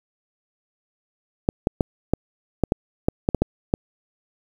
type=clicks; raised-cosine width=2 ms; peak=-4 dBFS; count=11; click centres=1.489 / 1.671 / 1.808 / 2.136 / 2.637 / 2.721 / 3.085 / 3.289 / 3.347 / 3.42 / 3.739 s; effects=7-bit